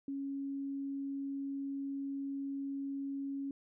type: tone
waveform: sine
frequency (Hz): 276.3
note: C#4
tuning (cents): -6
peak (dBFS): -36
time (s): 0.08-3.51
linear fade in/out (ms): 2
effects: none

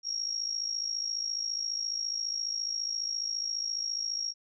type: tone with amplitude modulation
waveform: sine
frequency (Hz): 5588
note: F8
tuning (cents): 0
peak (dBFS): -27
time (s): 0.03-4.34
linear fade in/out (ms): 50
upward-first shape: sine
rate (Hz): 54.6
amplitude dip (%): 75
effects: none

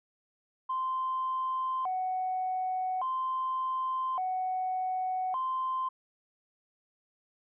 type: tone with vibrato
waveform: sine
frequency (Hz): 880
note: A5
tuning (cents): 0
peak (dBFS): -28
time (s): 0.69-5.89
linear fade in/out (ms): 10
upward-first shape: square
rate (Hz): 0.43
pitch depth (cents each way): 290
effects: tanh soft clip ceiling -24 dBFS

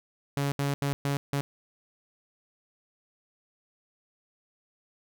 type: tone bursts at uneven times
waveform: sawtooth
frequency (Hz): 140.9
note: C#3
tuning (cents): +29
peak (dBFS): -22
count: 5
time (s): 0.37-0.52 / 0.59-0.74 / 0.82-0.93 / 1.05-1.17 / 1.33-1.41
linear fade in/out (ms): 0
effects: none

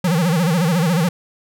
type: tone with vibrato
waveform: square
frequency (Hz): 169.3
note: E3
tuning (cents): +46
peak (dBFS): -15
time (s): 0.04-1.09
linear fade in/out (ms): 5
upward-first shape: sine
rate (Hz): 14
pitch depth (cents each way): 170
effects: none

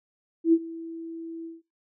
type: tone with ADSR envelope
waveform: sine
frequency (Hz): 329.6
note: E4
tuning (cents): 0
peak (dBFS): -13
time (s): 0.44-1.62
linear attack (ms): 89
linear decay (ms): 53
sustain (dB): -21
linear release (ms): 170
effects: noise-tail reverb RT60 0.2 s tail -19 dB re dry

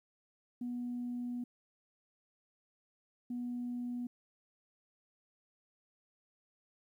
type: tone bursts at uneven times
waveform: sine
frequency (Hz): 243.9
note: B3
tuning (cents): -21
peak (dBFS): -35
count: 2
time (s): 0.61-1.44 / 3.3-4.07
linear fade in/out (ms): 5
effects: tanh soft clip ceiling -32 dBFS + 12-bit

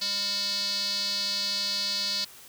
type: tone with band-pass filter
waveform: square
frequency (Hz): 200.7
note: G3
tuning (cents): +41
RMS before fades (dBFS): -29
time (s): 0.01-2.25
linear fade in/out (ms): 10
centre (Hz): 4500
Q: 7.7
effects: white hiss -49 dBFS RMS until 2.48 s

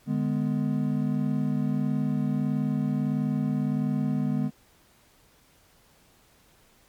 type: chord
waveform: triangle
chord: G# diminished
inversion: second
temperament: just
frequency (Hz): 149.51 / 207.7 / 249.2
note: D3 / G#3 / B3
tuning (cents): +31 / 0 / +16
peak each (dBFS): -26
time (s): 0.06-4.51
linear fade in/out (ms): 50
effects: pink hiss -60 dBFS RMS until 6.88 s + MP3 96 kbps

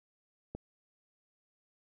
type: click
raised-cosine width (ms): 2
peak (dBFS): -26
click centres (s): 0.55
effects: none

